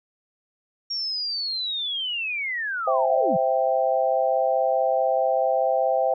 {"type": "linear sweep", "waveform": "sine", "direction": "down", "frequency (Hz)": [5588, 138.59], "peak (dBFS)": -25, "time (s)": [0.9, 3.37], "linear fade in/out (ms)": 10}
{"type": "chord", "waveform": "sine", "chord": "C major", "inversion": "none", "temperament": "equal", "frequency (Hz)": [523.3, 659.3, 784], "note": ["C5", "E5", "G5"], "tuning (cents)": [0, 0, 0], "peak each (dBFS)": [-23, -23, -24], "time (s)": [2.87, 6.14], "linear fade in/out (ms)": 5}
{"effects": []}